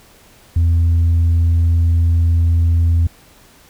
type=tone; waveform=sine; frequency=83.8 Hz; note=E2; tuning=29 cents sharp; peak=-8 dBFS; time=0.56-3.07 s; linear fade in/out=5 ms; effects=tanh soft clip ceiling -9 dBFS + pink hiss -47 dBFS RMS until 3.69 s